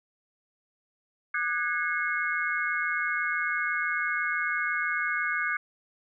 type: tone cluster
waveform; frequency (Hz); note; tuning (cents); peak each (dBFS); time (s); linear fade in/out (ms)
sine; 1208 / 1480 / 1646 / 2168; D6 / F#6 / G#6 / C#7; +48 / 0 / -16 / -39; -33 / -31 / -31 / -31; 1.34-5.57; 5
effects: none